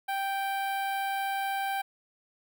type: tone with notch filter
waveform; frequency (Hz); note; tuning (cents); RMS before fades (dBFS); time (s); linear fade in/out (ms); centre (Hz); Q
sawtooth; 784; G5; 0; -31; 0.08-1.82; 10; 6300; 0.58
effects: none